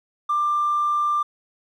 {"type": "tone", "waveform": "triangle", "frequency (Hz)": 1187, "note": "D6", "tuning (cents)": 18, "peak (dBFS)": -15, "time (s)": [0.29, 1.23], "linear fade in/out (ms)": 10, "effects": ["tanh soft clip ceiling -16 dBFS"]}